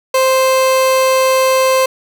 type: tone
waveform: 30% pulse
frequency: 523.3 Hz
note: C5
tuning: in tune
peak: -7 dBFS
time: 0.14-1.86 s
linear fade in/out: 5 ms
effects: none